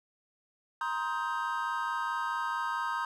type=chord; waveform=triangle; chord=C minor seventh; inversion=third; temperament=just; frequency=941.9 / 1046.5 / 1255.8 / 1569.8 Hz; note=Bb5 / C6 / Eb6 / G6; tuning=+18 / 0 / +16 / +2 cents; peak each=-33 / -35 / -34 / -35 dBFS; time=0.81-3.05 s; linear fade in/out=2 ms; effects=none